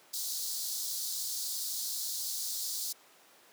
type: high-pass noise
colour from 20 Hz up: pink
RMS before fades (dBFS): -36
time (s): 0.13-2.93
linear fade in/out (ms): 10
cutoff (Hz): 4000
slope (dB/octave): 48
effects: pink hiss -59 dBFS RMS until 3.52 s + high-pass 400 Hz 12 dB/octave